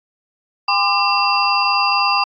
sine tone cluster, 807 / 1025 / 1197 / 2708 / 4796 Hz, G#5 / C6 / D6 / E7 / D8, -50 / -36 / +33 / +46 / +36 cents, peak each -20 dBFS, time 0.68-2.24 s, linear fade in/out 5 ms, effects AAC 48 kbps

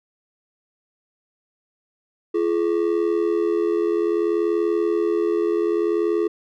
triangle ring-modulated tone, 382.4 Hz, G4, 43 cents flat, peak -13 dBFS, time 2.34-6.28 s, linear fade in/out 10 ms, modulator 40.3 Hz, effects none

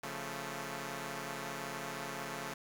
5% pulse chord, Db augmented, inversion none, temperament equal, 138.59 / 174.61 / 220 Hz, Db3 / F3 / A3, 0 / 0 / 0 cents, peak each -32 / -34 / -32 dBFS, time 0.03-2.54 s, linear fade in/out 5 ms, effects 9-bit

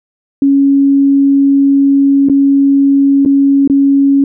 sine tone with dropouts, 277.2 Hz, C#4, in tune, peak -5 dBFS, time 0.42-4.24 s, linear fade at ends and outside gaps 2 ms, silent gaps 2.287-2.297 / 3.251-3.259 / 3.676-3.698 s, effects none

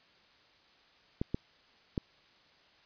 clicks, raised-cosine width 3 ms, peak -18 dBFS, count 3, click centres 1.215 / 1.345 / 1.978 s, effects white hiss -63 dBFS RMS until 2.85 s + resampled to 11025 Hz

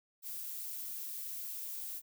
violet noise, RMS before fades -42 dBFS, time 0.22-2.02 s, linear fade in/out 50 ms, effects none

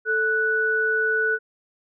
sine tone pair together, 440 / 1481 Hz, A4 / F#6, 0 / +1 cents, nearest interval octave + major sixth, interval 2101 cents, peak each -25 / -20 dBFS, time 0.05-1.39 s, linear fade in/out 50 ms, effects none

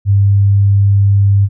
sine tone, 99.8 Hz, G2, 32 cents sharp, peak -6 dBFS, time 0.05-1.49 s, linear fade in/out 50 ms, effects none

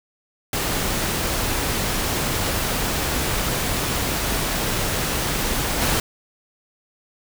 pink noise with level steps, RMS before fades -23 / -20 dBFS, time 0.53-6 s, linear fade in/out 2 ms, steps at 5.81 s, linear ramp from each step 10 ms, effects none

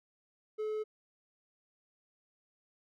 triangle tone, 430 Hz, A4, 40 cents flat, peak -31 dBFS, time 0.58-0.84 s, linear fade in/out 20 ms, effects none

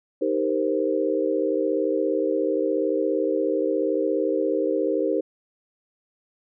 sine chord, C minor seventh, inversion first, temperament equal, 311.1 / 392 / 466.2 / 523.3 Hz, Eb4 / G4 / Bb4 / C5, 0 / 0 / 0 / 0 cents, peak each -26 dBFS, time 0.21-5.21 s, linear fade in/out 10 ms, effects none

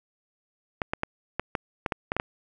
clicks, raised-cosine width 0.5 ms, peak -11 dBFS, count 10, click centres 0.818 / 0.935 / 1.034 / 1.396 / 1.552 / 1.862 / 1.922 / 2.119 / 2.166 / 2.199 s, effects none

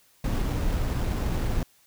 brown noise with sample-and-hold, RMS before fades -26 dBFS, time 0.24-1.63 s, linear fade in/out 2 ms, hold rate 6300 Hz, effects white hiss -61 dBFS RMS until 1.86 s

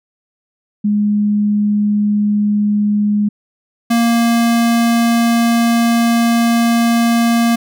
sine / square tone pair in turn, 207.7 / 233.1 Hz, G#3 / A#3, 0 / 0 cents, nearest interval major second, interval 200 cents, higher second, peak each -11 dBFS, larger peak neither, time 0.84-3.29 / 3.9-7.56 s, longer second, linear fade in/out 10 ms, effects none

